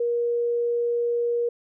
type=tone; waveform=sine; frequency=474.7 Hz; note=A#4; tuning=31 cents sharp; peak=-21 dBFS; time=0-1.49 s; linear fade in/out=5 ms; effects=none